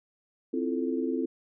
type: chord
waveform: sine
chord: F major seventh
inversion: second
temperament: equal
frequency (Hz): 261.6 / 329.6 / 349.2 / 440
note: C4 / E4 / F4 / A4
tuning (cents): 0 / 0 / 0 / 0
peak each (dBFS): -30 / -32 / -34 / -34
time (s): 0.53-1.26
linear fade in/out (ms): 10
effects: none